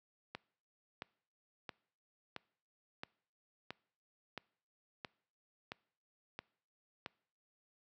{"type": "click train", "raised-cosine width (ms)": 0.3, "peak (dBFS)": -26, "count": 11, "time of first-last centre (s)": [0.35, 7.061], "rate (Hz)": 1.49, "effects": ["noise-tail reverb RT60 0.6 s tail -24 dB re dry", "high-pass 100 Hz 12 dB/octave"]}